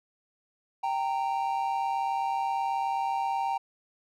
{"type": "tone pair together", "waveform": "triangle", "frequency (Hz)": [784, 922.7], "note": ["G5", "A#5"], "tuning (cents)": [0, -18], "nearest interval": "minor third", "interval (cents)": 282, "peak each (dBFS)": [-27, -28], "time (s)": [0.83, 3.58], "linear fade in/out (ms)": 10, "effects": []}